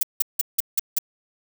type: noise bursts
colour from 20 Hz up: violet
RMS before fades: -19 dBFS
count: 6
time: 0.01-0.986 s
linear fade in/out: 5 ms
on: 21 ms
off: 170 ms
effects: none